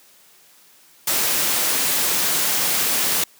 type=noise; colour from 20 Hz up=white; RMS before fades=-20 dBFS; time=1.07-3.24 s; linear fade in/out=5 ms; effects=white hiss -52 dBFS RMS until 3.39 s + high-pass 150 Hz 12 dB/octave